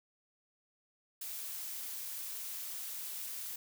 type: noise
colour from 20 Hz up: blue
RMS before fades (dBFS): -42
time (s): 1.21-3.56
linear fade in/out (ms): 5
effects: none